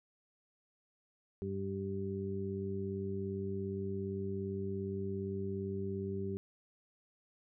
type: harmonic tone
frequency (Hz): 97.4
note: G2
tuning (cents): -11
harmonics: 1 / 2 / 3 / 4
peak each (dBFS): -41 / -40 / -49 / -39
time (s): 1.42-6.37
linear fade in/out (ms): 0
effects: none